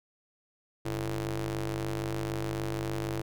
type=ring-modulated tone; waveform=sawtooth; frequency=103.83 Hz; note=G#2; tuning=in tune; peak=-24 dBFS; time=0.85-3.22 s; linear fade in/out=10 ms; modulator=231 Hz; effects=none